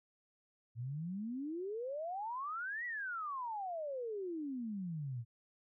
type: exponential two-way sweep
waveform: sine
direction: up then down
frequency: 111.7 to 1975.5 to 111.7 Hz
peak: -38 dBFS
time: 0.75-5.25 s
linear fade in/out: 50 ms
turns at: 2.85 s
effects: none